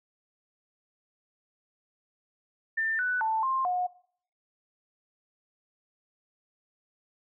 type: tone with pitch steps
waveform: sine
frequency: 1791 / 1490 / 884 / 1056 / 724 Hz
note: A6 / F#6 / A5 / C6 / F#5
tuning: +30 / +12 / +8 / +16 / -38 cents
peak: -25 dBFS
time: 2.77-3.87 s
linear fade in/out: 10 ms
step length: 220 ms
effects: noise-tail reverb RT60 0.6 s tail -20 dB re dry